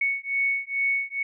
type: beating tone pair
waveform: sine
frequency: 2217 / 2219.3 Hz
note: C#7 / C#7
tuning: 0 / +1 cents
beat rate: 2.3 Hz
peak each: -26 dBFS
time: 0.01-1.23 s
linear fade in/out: 5 ms
effects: none